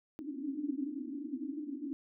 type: band-pass noise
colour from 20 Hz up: pink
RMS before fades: -39 dBFS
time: 0.19-1.93 s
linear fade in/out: 0 ms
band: 260 to 310 Hz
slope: 96 dB/octave
effects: none